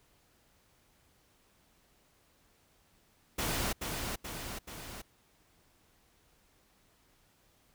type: noise with echo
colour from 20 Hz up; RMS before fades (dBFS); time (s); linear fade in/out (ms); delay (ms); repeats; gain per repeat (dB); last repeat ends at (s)
pink; -33; 3.38-3.73; 10; 430; 3; -4; 5.02
effects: pink hiss -68 dBFS RMS until 7.74 s